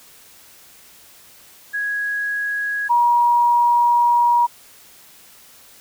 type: tone pair in turn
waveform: sine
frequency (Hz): 1661.2 / 954.9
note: G#6 / A#5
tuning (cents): 0 / +41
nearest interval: minor seventh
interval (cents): 959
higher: first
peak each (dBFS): -20 / -12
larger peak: second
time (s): 1.73-2.89 / 2.89-4.47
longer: second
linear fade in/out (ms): 20
effects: white hiss -47 dBFS RMS until 5.8 s